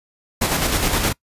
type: noise with tremolo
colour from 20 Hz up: pink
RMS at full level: -18 dBFS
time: 0.41-1.13 s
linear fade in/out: 10 ms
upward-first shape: square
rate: 9.6 Hz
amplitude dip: 40%
effects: noise-tail reverb RT60 0.1 s tail -23 dB re dry + resampled to 32000 Hz